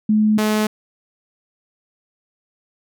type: tone pair in turn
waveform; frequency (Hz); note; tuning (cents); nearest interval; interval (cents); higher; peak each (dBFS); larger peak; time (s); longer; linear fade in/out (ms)
sine / sawtooth; 214 / 214; A3 / A3; -48 / -48; unison; 0; neither; -12; neither; 0.09-0.38 / 0.38-0.67; neither; 5
effects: none